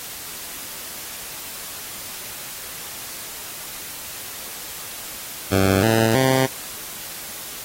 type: tone with pitch steps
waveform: 10% pulse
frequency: 96.3 / 112.55 / 131.55 Hz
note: G2 / A2 / C3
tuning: -30 / +40 / +10 cents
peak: -8 dBFS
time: 5.51-6.47 s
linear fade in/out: 20 ms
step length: 320 ms
effects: white hiss -34 dBFS RMS until 7.64 s + AAC 48 kbps